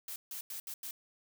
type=noise bursts at uneven times; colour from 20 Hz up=blue; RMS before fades=-42 dBFS; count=5; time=0.08-0.16 / 0.31-0.41 / 0.5-0.6 / 0.67-0.74 / 0.83-0.91 s; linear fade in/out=2 ms; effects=none